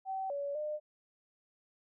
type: tone with pitch steps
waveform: sine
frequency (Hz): 767 / 567 / 604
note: G5 / C#5 / D5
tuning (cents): -38 / +39 / +48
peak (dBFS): -34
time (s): 0.05-0.8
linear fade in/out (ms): 50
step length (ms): 250
effects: none